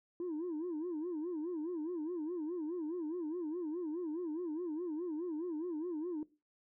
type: tone with vibrato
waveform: sine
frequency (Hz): 329.6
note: E4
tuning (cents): 0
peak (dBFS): -34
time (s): 0.2-6.23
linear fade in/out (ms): 2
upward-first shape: sine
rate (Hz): 4.8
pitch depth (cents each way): 170
effects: noise-tail reverb RT60 0.3 s tail -20 dB re dry + tanh soft clip ceiling -34 dBFS